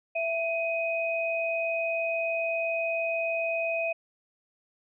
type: tone pair together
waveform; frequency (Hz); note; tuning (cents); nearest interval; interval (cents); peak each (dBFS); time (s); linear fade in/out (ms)
sine; 664 / 2507; E5 / D#7; +12 / +12; octave + major seventh; 2300; -28 / -30; 0.15-3.93; 10
effects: none